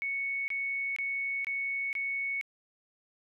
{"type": "tone bursts", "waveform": "sine", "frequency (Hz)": 2217, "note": "C#7", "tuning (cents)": 0, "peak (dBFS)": -30, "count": 5, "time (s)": [0.02, 2.412], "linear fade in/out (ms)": 0, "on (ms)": 460, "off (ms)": 23, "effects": []}